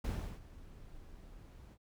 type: noise with ADSR envelope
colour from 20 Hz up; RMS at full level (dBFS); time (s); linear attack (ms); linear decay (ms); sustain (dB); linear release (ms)
brown; -34; 0.04-1.78; 8; 350; -19; 55
effects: none